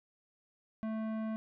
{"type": "tone with tanh clipping", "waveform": "sine", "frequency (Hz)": 220, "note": "A3", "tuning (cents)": 0, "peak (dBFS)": -36, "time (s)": [0.83, 1.36], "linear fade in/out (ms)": 0, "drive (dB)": 15, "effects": []}